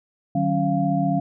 sine tone cluster, 153.2 / 188.3 / 276.6 / 694 Hz, D#3 / F#3 / C#4 / F5, -27 / +31 / -4 / -11 cents, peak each -24 dBFS, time 0.35-1.2 s, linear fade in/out 5 ms, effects none

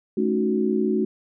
sine chord, D# half-diminished seventh, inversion second, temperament equal with one note detuned, 216.5 / 277.2 / 311.1 / 370 Hz, A3 / C#4 / D#4 / F#4, -28 / 0 / 0 / 0 cents, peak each -23 / -28 / -28 / -23 dBFS, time 0.17-1.05 s, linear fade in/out 5 ms, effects none

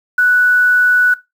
sine tone with quantisation, 1480 Hz, F#6, in tune, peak -8 dBFS, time 0.18-1.14 s, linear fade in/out 5 ms, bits 6, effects noise-tail reverb RT60 0.2 s tail -17 dB re dry

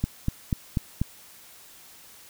click train, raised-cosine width 5 ms, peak -11 dBFS, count 5, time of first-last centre 0.04-1.016 s, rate 4.1 Hz, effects white hiss -50 dBFS RMS until 2.29 s

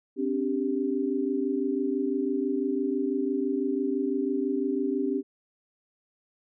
sine chord, C suspended second, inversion none, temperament equal with one note detuned, 261.6 / 287.6 / 392 Hz, C4 / D4 / G4, 0 / -36 / 0 cents, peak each -29 dBFS, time 0.16-5.23 s, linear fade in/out 50 ms, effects none

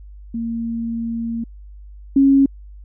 sine tone pair in turn, 230.4 / 274 Hz, A#3 / C#4, -20 / -20 cents, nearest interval minor third, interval 300 cents, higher second, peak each -21 / -9 dBFS, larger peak second, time 0.34-1.44 / 2.16-2.46 s, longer first, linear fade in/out 5 ms, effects added 50 Hz sine -36 dBFS peak until 2.84 s

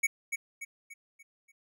square tone with echo, 2233 Hz, C#7, 12 cents sharp, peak -24 dBFS, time 0.03-0.07 s, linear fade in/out 10 ms, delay 290 ms, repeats 5, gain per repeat -7 dB, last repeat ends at 1.52 s, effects none

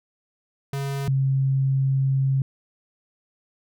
square / sine tone pair in turn, 138.59 / 134.72 Hz, C#3 / C#3, 0 / -49 cents, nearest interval unison, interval 49 cents, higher first, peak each -26 / -18 dBFS, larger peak second, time 0.73-1.08 / 1.08-2.42 s, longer second, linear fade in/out 2 ms, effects none

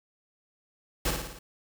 pink noise with echo, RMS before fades -27 dBFS, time 1.05-1.11 s, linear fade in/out 5 ms, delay 56 ms, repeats 5, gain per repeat -4 dB, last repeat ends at 1.39 s, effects none

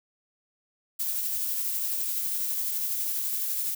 violet noise with tremolo, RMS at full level -28 dBFS, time 0.99-3.75 s, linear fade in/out 10 ms, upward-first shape triangle, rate 12 Hz, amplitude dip 30%, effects none

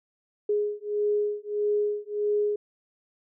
sine beating tone pair, 415.3 / 416.9 Hz, G#4 / G#4, 0 / +7 cents, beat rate 1.6 Hz, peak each -27 dBFS, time 0.49-2.56 s, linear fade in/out 5 ms, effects none

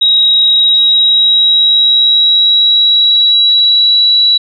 sine tone with pitch glide, 3816 to 3919 Hz, A#7 to B7, +40 to -14 cents, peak -5 dBFS, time 0.01-4.38 s, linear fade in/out 10 ms, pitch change +46 cents, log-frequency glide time 0.52-4.04 s, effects none

